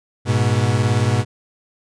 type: beating tone pair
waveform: 40% pulse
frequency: 103.83 / 121.83 Hz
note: G#2 / B2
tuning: 0 / -23 cents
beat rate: 18 Hz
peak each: -17 dBFS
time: 0.25-1.25 s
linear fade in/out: 50 ms
effects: resampled to 22050 Hz